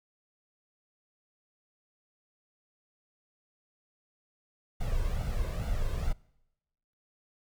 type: noise with flanger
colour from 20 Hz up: brown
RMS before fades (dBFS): -30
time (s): 4.8-6.13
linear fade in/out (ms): 10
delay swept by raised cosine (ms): 1.4 to 1.91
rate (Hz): 2.3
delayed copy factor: +0.7
effects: noise-tail reverb RT60 0.9 s tail -24 dB re dry